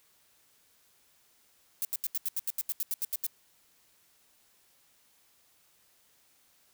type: noise bursts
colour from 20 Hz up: violet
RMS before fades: -31 dBFS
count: 14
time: 1.82-3.266 s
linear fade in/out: 0 ms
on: 29 ms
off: 80 ms
effects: white hiss -66 dBFS RMS until 6.73 s